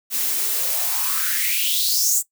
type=noise with high-pass filter sweep; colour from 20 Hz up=blue; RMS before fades=-21 dBFS; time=0.1-2.23 s; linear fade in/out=50 ms; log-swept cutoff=200 to 7900 Hz; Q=5.5; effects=noise-tail reverb RT60 0.1 s tail -17 dB re dry